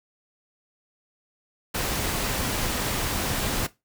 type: noise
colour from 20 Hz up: pink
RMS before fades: -27 dBFS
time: 1.74-3.67 s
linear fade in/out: 10 ms
effects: noise-tail reverb RT60 0.2 s tail -17 dB re dry